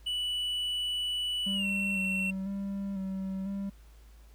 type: tone with pitch glide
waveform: triangle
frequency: 2960 to 2714 Hz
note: F#7 to E7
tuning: 0 to +50 cents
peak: -28 dBFS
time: 0.06-2.31 s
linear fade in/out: 10 ms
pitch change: -150 cents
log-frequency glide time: 1.54-1.66 s
type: tone with vibrato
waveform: triangle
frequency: 194.3 Hz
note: G3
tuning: 15 cents flat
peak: -30 dBFS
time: 1.46-3.7 s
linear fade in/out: 10 ms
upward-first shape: square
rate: 1 Hz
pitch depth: 28 cents each way
effects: added 54 Hz sine -51 dBFS peak until 4.34 s + pink hiss -64 dBFS RMS until 4.34 s